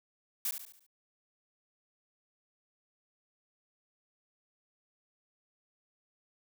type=noise with echo; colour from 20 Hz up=blue; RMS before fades=-33 dBFS; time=0.45-0.51 s; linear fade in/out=2 ms; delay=71 ms; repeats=5; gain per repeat=-7 dB; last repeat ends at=0.865 s; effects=none